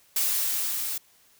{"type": "noise with level ramp", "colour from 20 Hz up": "blue", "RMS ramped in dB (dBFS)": [-24, -31], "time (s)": [0.16, 0.98], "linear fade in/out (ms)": 5, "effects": ["white hiss -60 dBFS RMS until 1.39 s"]}